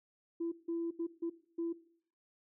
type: tone bursts at uneven times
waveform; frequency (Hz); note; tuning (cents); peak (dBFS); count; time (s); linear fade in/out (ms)
sine; 335.5; E4; +31; -32; 5; 0.4-0.52 / 0.68-0.91 / 0.99-1.07 / 1.22-1.3 / 1.58-1.73; 10
effects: noise-tail reverb RT60 0.6 s tail -18 dB re dry + tanh soft clip ceiling -29 dBFS